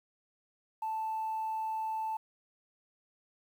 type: tone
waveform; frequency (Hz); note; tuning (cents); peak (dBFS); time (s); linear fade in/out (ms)
sine; 880; A5; 0; -31; 0.82-2.17; 5
effects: tanh soft clip ceiling -28 dBFS + 10-bit